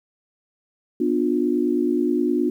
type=chord; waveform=sine; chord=B diminished; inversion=none; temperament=just; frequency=246.9 / 296.3 / 355.6 Hz; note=B3 / D4 / F4; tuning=0 / +15 / +31 cents; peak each=-23 / -22 / -22 dBFS; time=1-2.5 s; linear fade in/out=5 ms; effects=9-bit

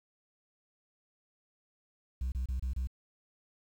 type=tone bursts; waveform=sine; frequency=63.5 Hz; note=B1; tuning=49 cents sharp; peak=-28 dBFS; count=5; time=2.21-2.872 s; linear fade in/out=5 ms; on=110 ms; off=28 ms; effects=tanh soft clip ceiling -30 dBFS + 10-bit

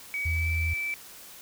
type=tone with pitch glide; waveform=sine; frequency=2267 to 2321 Hz; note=C#7 to D7; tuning=+38 to -21 cents; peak=-28 dBFS; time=0.14-0.94 s; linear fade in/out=0 ms; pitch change=+41 cents; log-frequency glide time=0.26-0.49 s
type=tone; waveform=sine; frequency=81.7 Hz; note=E2; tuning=15 cents flat; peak=-25 dBFS; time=0.25-0.74 s; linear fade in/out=10 ms
effects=tanh soft clip ceiling -17 dBFS + white hiss -47 dBFS RMS until 1.41 s

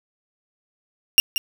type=tone with echo; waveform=30% pulse; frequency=2794 Hz; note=F7; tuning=in tune; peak=-6 dBFS; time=1.18-1.2 s; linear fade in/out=0 ms; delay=180 ms; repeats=1; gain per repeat=-11 dB; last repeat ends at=1.38 s; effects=none

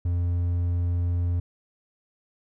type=tone; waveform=triangle; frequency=87.31 Hz; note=F2; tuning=in tune; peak=-20 dBFS; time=0.05-1.4 s; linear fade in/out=5 ms; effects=none

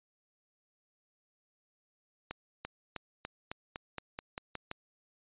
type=accelerating click train; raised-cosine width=0.3 ms; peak=-22 dBFS; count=11; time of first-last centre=2.31-4.714 s; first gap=340 ms; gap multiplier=0.92; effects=resampled to 8000 Hz

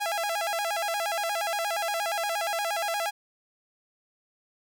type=tone with vibrato; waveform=sawtooth; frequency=742 Hz; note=F#5; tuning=5 cents sharp; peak=-23 dBFS; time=0-3.11 s; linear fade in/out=20 ms; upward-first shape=square; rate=8.5 Hz; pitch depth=180 cents each way; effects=none

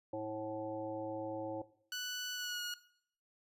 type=harmonic tone; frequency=108.3 Hz; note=A2; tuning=27 cents flat; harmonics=1 / 3 / 5 / 7 / 8; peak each=-51 / -42 / -39 / -49 / -48 dBFS; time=0.13-1.62 s; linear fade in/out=5 ms
type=tone with pitch glide; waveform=15% pulse; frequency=1485 to 1445.2 Hz; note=F#6 to F#6; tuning=+6 to -41 cents; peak=-32 dBFS; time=1.92-2.74 s; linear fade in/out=2 ms; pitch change=-47 cents; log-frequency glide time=2.34-2.62 s
effects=noise-tail reverb RT60 0.6 s tail -17 dB re dry + resampled to 32000 Hz

